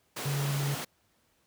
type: high-pass noise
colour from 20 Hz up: pink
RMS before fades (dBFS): -37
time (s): 0.16-0.85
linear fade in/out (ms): 10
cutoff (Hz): 210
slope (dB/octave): 12
type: tone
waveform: triangle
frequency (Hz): 141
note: C#3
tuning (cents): +30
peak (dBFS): -26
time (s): 0.25-0.75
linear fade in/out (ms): 10
effects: pink hiss -70 dBFS RMS until 1.46 s + high-pass 60 Hz 12 dB/octave